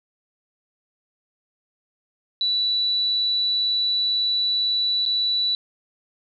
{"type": "tone with dropouts", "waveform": "sine", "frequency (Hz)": 3951, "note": "B7", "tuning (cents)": 0, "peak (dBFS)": -19, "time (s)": [2.41, 5.55], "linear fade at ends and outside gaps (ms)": 1, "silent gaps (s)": [5.053, 5.061], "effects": []}